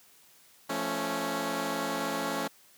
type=chord; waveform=10% pulse; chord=F augmented; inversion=none; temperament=equal with one note detuned; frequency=172.71 / 220 / 277.2 Hz; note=F3 / A3 / C#4; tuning=-19 / 0 / 0 cents; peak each=-29 / -27 / -24 dBFS; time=0.69-2.48 s; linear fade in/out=10 ms; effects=white hiss -59 dBFS RMS until 2.77 s + high-pass 100 Hz 12 dB/octave